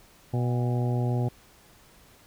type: harmonic tone with a mistuned harmonic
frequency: 122.7 Hz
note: B2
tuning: 11 cents flat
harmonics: 1 / 2 / 3 / 4 / 5 / 6 / 7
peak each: -24 / -33 / -35 / -39 / -40 / -40 / -41 dBFS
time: 0.33-1.29 s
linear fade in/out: 10 ms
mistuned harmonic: 7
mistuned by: -75 cents
effects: pink hiss -56 dBFS RMS until 2.26 s